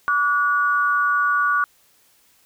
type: tone pair together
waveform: sine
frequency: 1152.4 / 1454 Hz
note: D6 / F#6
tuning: -33 / -31 cents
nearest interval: major third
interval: 402 cents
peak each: -19 dBFS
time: 0.08-1.64 s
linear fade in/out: 0 ms
effects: white hiss -58 dBFS RMS until 2.45 s